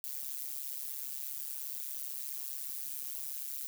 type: noise with amplitude modulation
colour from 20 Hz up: violet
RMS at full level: -36 dBFS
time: 0.04-3.67 s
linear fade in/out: 0 ms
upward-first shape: sine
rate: 137 Hz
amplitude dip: 100%
effects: none